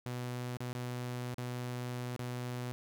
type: tone with dropouts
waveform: sawtooth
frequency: 123.47 Hz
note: B2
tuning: in tune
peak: -33 dBFS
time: 0.06-2.72 s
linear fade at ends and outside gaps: 0 ms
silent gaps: 0.571-0.605 / 0.73-0.751 / 1.343-1.382 / 2.163-2.193 s
effects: none